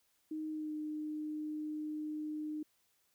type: tone with pitch glide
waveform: sine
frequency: 311.1 to 305 Hz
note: D#4 to D#4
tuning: 0 to -34 cents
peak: -37 dBFS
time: 0.31-2.63 s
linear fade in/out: 5 ms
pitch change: -34 cents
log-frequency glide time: 0.49-0.73 s
effects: white hiss -75 dBFS RMS until 3.14 s